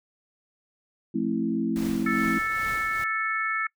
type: chord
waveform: sine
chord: F major seventh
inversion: none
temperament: equal with one note detuned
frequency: 174.61 / 220 / 266.5 / 329.6 Hz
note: F3 / A3 / C4 / E4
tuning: 0 / 0 / +32 / 0 cents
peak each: -33 / -27 / -29 / -29 dBFS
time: 1.14-2.39 s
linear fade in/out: 10 ms
type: noise with tremolo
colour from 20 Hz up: pink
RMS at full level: -38 dBFS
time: 1.76-3.04 s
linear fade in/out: 0 ms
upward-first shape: triangle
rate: 2.4 Hz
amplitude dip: 60%
type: harmonic tone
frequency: 440 Hz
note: A4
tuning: in tune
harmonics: 3 / 4 / 5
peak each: -28 / -29 / -30 dBFS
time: 2.06-3.67 s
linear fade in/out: 5 ms
effects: noise-tail reverb RT60 0.1 s tail -24 dB re dry